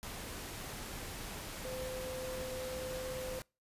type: tone in noise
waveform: sine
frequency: 514 Hz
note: C5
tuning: 31 cents flat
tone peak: -40 dBFS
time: 1.65-3.39 s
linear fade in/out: 0 ms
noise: pink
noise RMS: -44 dBFS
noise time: 0.03-3.42 s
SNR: +1 dB
effects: noise-tail reverb RT60 0.3 s tail -26 dB re dry + resampled to 32000 Hz